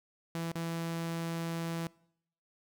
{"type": "tone with dropouts", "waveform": "sawtooth", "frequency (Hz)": 166.4, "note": "E3", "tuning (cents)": 17, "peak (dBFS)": -30, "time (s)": [0.35, 1.87], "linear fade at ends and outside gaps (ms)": 0, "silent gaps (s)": [0.516, 0.555], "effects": ["noise-tail reverb RT60 0.7 s tail -23 dB re dry"]}